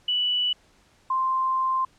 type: tone pair in turn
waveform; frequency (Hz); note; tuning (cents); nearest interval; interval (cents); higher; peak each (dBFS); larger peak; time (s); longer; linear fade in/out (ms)
sine; 2960 / 1046.5; F#7 / C6; 0 / 0; octave + tritone; 1800; first; -21 / -21; neither; 0.08-0.53 / 1.1-1.85; second; 5
effects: pink hiss -60 dBFS RMS until 1.98 s + low-pass 8000 Hz 12 dB/octave